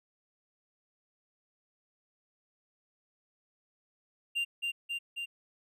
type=tone with echo; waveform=triangle; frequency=2786 Hz; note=F7; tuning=5 cents flat; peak=-27 dBFS; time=4.35-4.45 s; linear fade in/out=20 ms; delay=270 ms; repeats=3; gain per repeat=-2 dB; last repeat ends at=5.26 s; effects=none